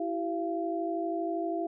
sine tone cluster, 331.1 / 383.7 / 685 Hz, E4 / G4 / F5, +8 / -37 / -34 cents, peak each -32 / -36 / -33 dBFS, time 0-1.67 s, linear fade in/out 5 ms, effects none

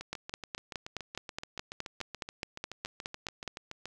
two click trains, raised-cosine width 0.2 ms, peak -23 / -18 dBFS, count 28 / 17, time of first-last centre 0.01-3.856 / 0.13-3.477 s, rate 7.02 / 4.78 Hz, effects none

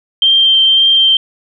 sine tone with vibrato, 3153 Hz, G7, 9 cents sharp, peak -6 dBFS, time 0.22-1.17 s, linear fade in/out 2 ms, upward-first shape triangle, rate 1.9 Hz, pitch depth 12 cents each way, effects none

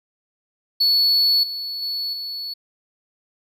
triangle tone with level steps, 4417 Hz, C#8, 7 cents flat, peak -13 / -25 / -22 / -26 dBFS, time 0.8-2.54 s, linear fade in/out 10 ms, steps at 1.43 / 1.82 / 2.13 s, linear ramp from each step 5 ms, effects none

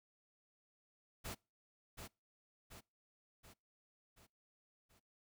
pink noise with echo, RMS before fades -45 dBFS, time 1.24-1.35 s, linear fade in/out 20 ms, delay 730 ms, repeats 5, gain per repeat -5 dB, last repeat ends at 5 s, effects noise-tail reverb RT60 0.3 s tail -26 dB re dry

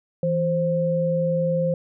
sine tone pair together, 164.81 / 525.4 Hz, E3 / C5, 0 / +7 cents, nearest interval octave + minor sixth, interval 2007 cents, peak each -23 / -21 dBFS, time 0.23-1.74 s, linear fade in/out 2 ms, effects none

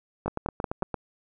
two click trains, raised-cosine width 1 ms, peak -15 / -13 dBFS, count 7 / 4, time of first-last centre 0.26-0.943 / 0.28-0.823 s, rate 8.79 / 5.52 Hz, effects none

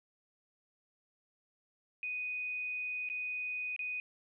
sine tone with dropouts, 2489 Hz, D#7, in tune, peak -35 dBFS, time 2.03-4 s, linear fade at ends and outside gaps 1 ms, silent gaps 3.089-3.099 / 3.763-3.792 s, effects none

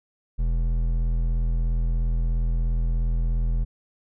triangle tone with hard clipping, 41.51 Hz, E1, 13 cents sharp, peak -22 dBFS, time 0.38-3.65 s, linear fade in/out 20 ms, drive 12 dB, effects none

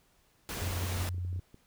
pink noise, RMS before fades -38 dBFS, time 0.49-1.09 s, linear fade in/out 0 ms
sine tone, 89.7 Hz, F2, 47 cents sharp, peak -32 dBFS, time 0.61-1.4 s, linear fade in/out 10 ms
clicks, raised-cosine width 3 ms, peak -38 dBFS, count 7, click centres 1.145 / 1.182 / 1.249 / 1.329 / 1.361 / 1.393 / 1.544 s
effects pink hiss -68 dBFS RMS until 1.66 s

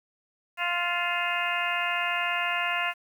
harmonic tone with a mistuned harmonic, 349.2 Hz, F4, in tune, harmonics 2 / 3 / 4 / 5 / 6 / 7 / 8, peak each -33 / -33 / -33 / -33 / -33 / -33 / -33 dBFS, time 0.57-2.94 s, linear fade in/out 50 ms, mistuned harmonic 7, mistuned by +60 cents, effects 9-bit

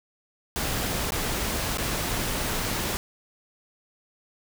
pink noise with dropouts, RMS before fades -28 dBFS, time 0.56-2.97 s, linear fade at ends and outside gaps 0 ms, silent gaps 1.106-1.121 / 1.773-1.783 s, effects none

